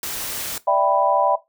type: noise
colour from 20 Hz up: white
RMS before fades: -28 dBFS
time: 0.03-0.58 s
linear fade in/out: 2 ms
type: chord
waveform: sine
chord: E minor seventh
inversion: third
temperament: equal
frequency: 587.3 / 659.3 / 784 / 987.8 Hz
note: D5 / E5 / G5 / B5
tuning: 0 / 0 / 0 / 0 cents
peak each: -20 dBFS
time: 0.67-1.36 s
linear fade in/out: 10 ms
effects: noise-tail reverb RT60 0.2 s tail -17 dB re dry